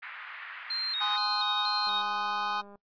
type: band-pass noise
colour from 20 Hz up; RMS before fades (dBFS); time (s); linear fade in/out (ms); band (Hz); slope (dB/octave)
pink; -43; 0.02-1.17; 10; 1300 to 2300; 24
type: tone with vibrato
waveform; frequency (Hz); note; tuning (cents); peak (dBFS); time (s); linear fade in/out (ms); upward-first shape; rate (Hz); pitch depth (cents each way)
sine; 3951; B7; 0; -29; 0.7-2.02; 5; square; 2.1; 91
type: chord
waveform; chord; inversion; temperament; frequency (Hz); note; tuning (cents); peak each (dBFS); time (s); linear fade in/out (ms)
square; Ab dominant seventh; none; just; 830.6 / 1038.3 / 1245.9 / 1495.1; Ab5 / C6 / Eb6 / Gb6; 0 / -14 / +2 / +18; -34 / -37 / -34 / -38; 1-2.62; 20
type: click train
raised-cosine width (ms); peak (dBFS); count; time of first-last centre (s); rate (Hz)
1; -38; 180; 1.87-2.756; 202
effects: noise-tail reverb RT60 0.1 s tail -21 dB re dry + resampled to 11025 Hz